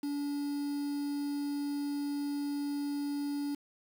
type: tone with quantisation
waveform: triangle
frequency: 287 Hz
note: D4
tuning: 40 cents flat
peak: -30 dBFS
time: 0.03-3.55 s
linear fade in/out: 5 ms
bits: 8
effects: none